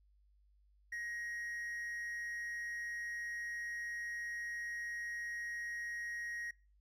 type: tone with amplitude modulation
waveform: triangle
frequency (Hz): 1886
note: A#6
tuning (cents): +20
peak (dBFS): -36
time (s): 0.92-6.51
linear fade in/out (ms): 5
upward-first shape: sine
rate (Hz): 215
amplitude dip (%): 40
effects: noise-tail reverb RT60 0.4 s tail -26 dB re dry + added 50 Hz sine -66 dBFS peak until 6.8 s